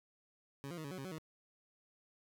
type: tone with pitch steps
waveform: 20% pulse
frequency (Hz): 138.6 / 174.3 / 157.4 / 140.4 / 185.6 / 135.6 / 187.3 / 158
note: C#3 / F3 / D#3 / C#3 / F#3 / C#3 / F#3 / D#3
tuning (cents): 0 / -3 / +20 / +22 / +6 / -38 / +21 / +27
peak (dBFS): -38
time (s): 0.64-1.184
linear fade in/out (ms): 0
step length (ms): 68
effects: none